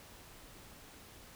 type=silence; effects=pink hiss -55 dBFS RMS until 1.35 s